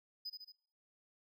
triangle tone with echo, 4997 Hz, D#8, 7 cents sharp, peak -39 dBFS, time 0.25-0.3 s, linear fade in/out 10 ms, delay 74 ms, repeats 3, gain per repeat -4 dB, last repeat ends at 0.522 s, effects noise-tail reverb RT60 0.6 s tail -21 dB re dry

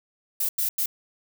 violet noise bursts at uneven times, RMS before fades -25 dBFS, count 3, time 0.4-0.49 / 0.58-0.69 / 0.78-0.86 s, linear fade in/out 5 ms, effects none

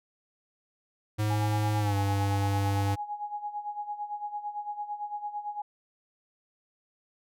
square tone with pitch glide, 106.4 to 99.27 Hz, G#2 to G2, +42 to +22 cents, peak -26 dBFS, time 1.18-2.96 s, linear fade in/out 20 ms, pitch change -120 cents, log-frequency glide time 1.79-1.95 s
sine tone with tremolo, 830.6 Hz, G#5, in tune, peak -30 dBFS, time 1.3-5.62 s, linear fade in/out 5 ms, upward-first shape sine, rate 8.9 Hz, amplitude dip 75%
effects none

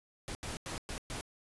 pink noise bursts at uneven times, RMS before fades -40 dBFS, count 5, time 0.28-0.35 / 0.43-0.57 / 0.66-0.78 / 0.89-0.98 / 1.1-1.21 s, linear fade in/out 0 ms, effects resampled to 24000 Hz

